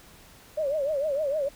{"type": "tone with vibrato", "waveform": "sine", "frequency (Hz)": 583, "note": "D5", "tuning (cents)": -13, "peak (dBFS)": -24, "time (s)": [0.57, 1.49], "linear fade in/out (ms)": 10, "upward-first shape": "triangle", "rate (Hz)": 6.6, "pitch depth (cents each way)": 170, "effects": ["pink hiss -52 dBFS RMS until 1.55 s"]}